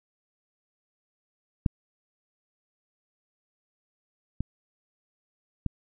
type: clicks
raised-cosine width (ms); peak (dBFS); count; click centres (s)
5; -9 / -16 / -15; 3; 1.662 / 4.406 / 5.663
effects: none